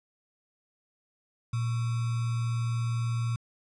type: tone with sample-and-hold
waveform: sine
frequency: 116.9 Hz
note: A#2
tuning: 5 cents sharp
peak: -26 dBFS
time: 1.53-3.36 s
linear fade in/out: 5 ms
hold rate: 1225 Hz
effects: resampled to 22050 Hz